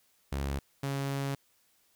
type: tone pair in turn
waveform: sawtooth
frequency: 69.3 / 138.32 Hz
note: C#2 / C#3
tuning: 0 / -3 cents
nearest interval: octave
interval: 1197 cents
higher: second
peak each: -27 dBFS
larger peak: neither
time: 0.32-0.59 / 0.83-1.35 s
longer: second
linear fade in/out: 5 ms
effects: white hiss -69 dBFS RMS until 1.95 s